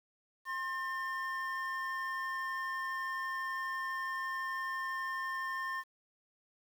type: tone pair together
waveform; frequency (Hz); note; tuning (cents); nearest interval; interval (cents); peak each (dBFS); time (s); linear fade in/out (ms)
triangle; 1062.2 / 1803; C6 / A6; +26 / +42; major sixth; 916; -36 / -36; 0.45-5.84; 50
effects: 10-bit